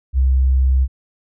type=tone; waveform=sine; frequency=65.41 Hz; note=C2; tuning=in tune; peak=-11 dBFS; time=0.13-0.88 s; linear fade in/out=50 ms; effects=none